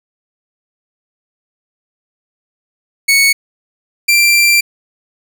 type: tone pair in turn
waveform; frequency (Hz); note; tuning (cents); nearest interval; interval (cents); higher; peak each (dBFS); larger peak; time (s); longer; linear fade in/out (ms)
sawtooth; 2217 / 2360; C#7 / D7; 0 / +8; minor second; 108; second; -4; neither; 3.08-3.33 / 4.08-4.61; second; 10
effects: none